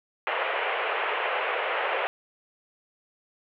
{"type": "band-pass noise", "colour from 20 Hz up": "pink", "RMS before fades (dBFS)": -28, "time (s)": [0.27, 2.07], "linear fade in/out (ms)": 0, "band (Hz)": [440, 2900], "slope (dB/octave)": 48, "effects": []}